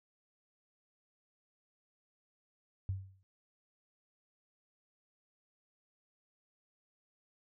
sine tone with exponential decay, 95.8 Hz, G2, 39 cents flat, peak -30 dBFS, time 2.89-3.23 s, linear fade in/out 0 ms, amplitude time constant 72 ms, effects none

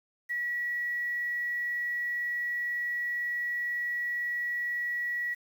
sine tone with quantisation, 1929 Hz, B6, 41 cents flat, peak -29 dBFS, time 0.29-5.35 s, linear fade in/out 20 ms, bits 9, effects none

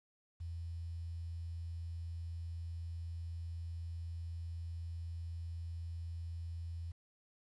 sine tone with quantisation, 84 Hz, E2, 33 cents sharp, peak -40 dBFS, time 0.4-6.92 s, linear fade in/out 10 ms, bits 11, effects resampled to 22050 Hz

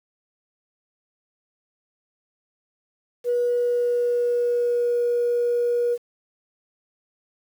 sine tone with pitch glide, 484.6 to 479.9 Hz, B4 to B4, -33 to -50 cents, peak -18 dBFS, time 3.24-5.98 s, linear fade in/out 50 ms, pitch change -17 cents, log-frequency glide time 3.54-5.02 s, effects tanh soft clip ceiling -14 dBFS + 8-bit

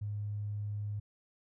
triangle tone with tanh clipping, 103.7 Hz, G#2, 2 cents flat, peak -34 dBFS, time 0.01-1 s, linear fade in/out 10 ms, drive 3 dB, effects none

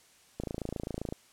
click train, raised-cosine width 2 ms, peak -21 dBFS, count 21, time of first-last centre 0.4-1.125 s, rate 27.6 Hz, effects white hiss -61 dBFS RMS until 1.32 s + low-pass 10000 Hz 12 dB/octave

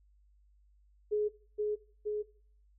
sine tone with echo, 420.8 Hz, G#4, 23 cents sharp, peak -27 dBFS, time 1.11-1.29 s, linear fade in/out 20 ms, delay 470 ms, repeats 2, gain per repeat -2 dB, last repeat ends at 2.23 s, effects noise-tail reverb RT60 0.5 s tail -20 dB re dry + added 50 Hz sine -62 dBFS peak until 2.78 s

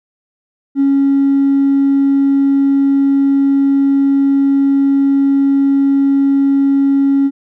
sine tone with hard clipping, 276.3 Hz, C#4, 6 cents flat, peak -9 dBFS, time 0.75-7.31 s, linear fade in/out 50 ms, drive 1 dB, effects none

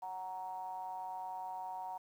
triangle ring-modulated tone, 95.5 Hz, G2, 45 cents flat, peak -35 dBFS, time 0.02-1.98 s, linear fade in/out 10 ms, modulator 837 Hz, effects 11-bit

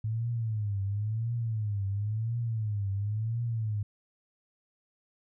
sine tone with vibrato, 107.7 Hz, A2, 37 cents flat, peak -28 dBFS, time 0.04-3.83 s, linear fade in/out 5 ms, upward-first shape triangle, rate 0.96 Hz, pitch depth 180 cents each way, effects none

